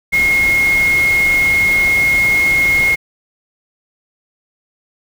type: tone in noise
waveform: sine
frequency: 2154 Hz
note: C7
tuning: 50 cents sharp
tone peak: -10 dBFS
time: 0.12-2.96 s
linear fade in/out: 20 ms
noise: pink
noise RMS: -25 dBFS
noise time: 0.12-2.96 s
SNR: +12 dB
effects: none